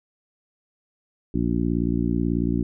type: harmonic tone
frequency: 58.27 Hz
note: A#1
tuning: in tune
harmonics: 1 / 2 / 3 / 4 / 5 / 6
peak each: -28 / -30 / -26 / -26 / -26 / -31 dBFS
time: 1.34-2.63 s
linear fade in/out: 5 ms
effects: none